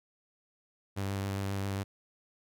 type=tone with vibrato; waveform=sawtooth; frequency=98.3 Hz; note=G2; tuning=5 cents sharp; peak=-28 dBFS; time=0.96-1.84 s; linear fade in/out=20 ms; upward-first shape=sine; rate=7.4 Hz; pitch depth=14 cents each way; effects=none